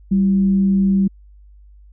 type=tone with frequency modulation; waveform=sine; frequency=194.3 Hz; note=G3; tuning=15 cents flat; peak=-12 dBFS; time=0.11-1.08 s; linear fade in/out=10 ms; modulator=147 Hz; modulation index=0.2; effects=added 50 Hz sine -42 dBFS peak until 1.92 s